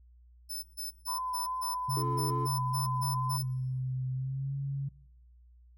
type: tone bursts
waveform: 10% pulse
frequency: 5274 Hz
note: E8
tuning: in tune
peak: -30 dBFS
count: 11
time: 0.49-3.43 s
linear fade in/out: 20 ms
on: 140 ms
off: 140 ms
type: tone with vibrato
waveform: sine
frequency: 1012 Hz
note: B5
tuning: 42 cents sharp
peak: -32 dBFS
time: 1.07-3.38 s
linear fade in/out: 20 ms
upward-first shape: sine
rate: 2.4 Hz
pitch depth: 15 cents each way
type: tone with pitch glide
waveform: sine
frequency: 129.1 to 138.37 Hz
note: C3 to C#3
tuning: -23 to -3 cents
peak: -31 dBFS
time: 1.88-4.89 s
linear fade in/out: 10 ms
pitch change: +120 cents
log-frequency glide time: 4.12-4.54 s
type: chord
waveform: triangle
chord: Db augmented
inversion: none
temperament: just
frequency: 277.2 / 346.5 / 433.1 Hz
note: Db4 / F4 / A4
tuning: 0 / -14 / -27 cents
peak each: -40 / -37 / -38 dBFS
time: 1.96-2.47 s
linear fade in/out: 10 ms
effects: noise-tail reverb RT60 0.9 s tail -21 dB re dry + added 60 Hz sine -55 dBFS peak until 5.77 s